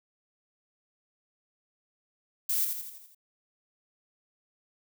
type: noise with echo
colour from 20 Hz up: violet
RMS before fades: -28 dBFS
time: 2.49-2.65 s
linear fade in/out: 5 ms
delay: 83 ms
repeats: 6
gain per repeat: -5 dB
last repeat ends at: 3.148 s
effects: none